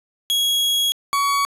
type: tone pair in turn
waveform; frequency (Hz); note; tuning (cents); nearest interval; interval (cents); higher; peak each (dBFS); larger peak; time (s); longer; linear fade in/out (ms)
40% pulse; 3317 / 1124.6; G#7 / C#6; -3 / +25; octave + perfect fifth; 1872; first; -16; neither; 0.3-0.92 / 1.13-1.45; first; 0
effects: resampled to 32000 Hz + 9-bit